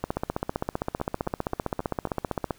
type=two click trains; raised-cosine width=1 ms; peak=-21 / -12 dBFS; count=5 / 39; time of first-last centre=1-2.072 / 0.04-2.508 s; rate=3.73 / 15.4 Hz; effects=pink hiss -57 dBFS RMS until 2.58 s